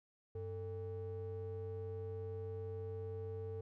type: ring-modulated tone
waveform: triangle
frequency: 174.61 Hz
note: F3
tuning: in tune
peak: -36 dBFS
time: 0.35-3.61 s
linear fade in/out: 5 ms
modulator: 271 Hz
effects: none